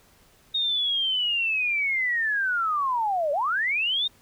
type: linear two-way sweep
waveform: sine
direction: down then up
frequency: 3729 to 554.4 to 3729 Hz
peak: -22 dBFS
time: 0.54-4.08 s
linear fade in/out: 10 ms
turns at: 3.32 s
effects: pink hiss -58 dBFS RMS until 4.21 s